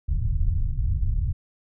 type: low-pass noise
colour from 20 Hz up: pink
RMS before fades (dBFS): -23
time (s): 0.08-1.33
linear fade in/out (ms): 10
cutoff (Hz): 110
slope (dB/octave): 24
effects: none